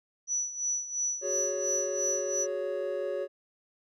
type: tone with tremolo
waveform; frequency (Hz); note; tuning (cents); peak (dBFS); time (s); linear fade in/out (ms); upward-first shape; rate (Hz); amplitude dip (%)
sine; 5920; F#8; 0; -26; 0.27-2.47; 50; sine; 2.9; 75
type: chord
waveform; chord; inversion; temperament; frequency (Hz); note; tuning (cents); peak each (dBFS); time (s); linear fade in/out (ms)
triangle; F# suspended second; none; equal with one note detuned; 370 / 415.3 / 557.9; F#4 / G#4 / C#5; 0 / 0 / +11; -34 / -34 / -30; 1.21-3.28; 50
effects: tanh soft clip ceiling -17 dBFS